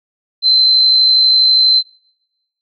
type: tone with amplitude modulation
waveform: sine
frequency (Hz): 4083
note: C8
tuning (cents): -43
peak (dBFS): -6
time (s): 0.42-1.83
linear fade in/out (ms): 50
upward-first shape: sine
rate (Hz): 52.3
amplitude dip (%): 25
effects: noise-tail reverb RT60 1.0 s tail -26 dB re dry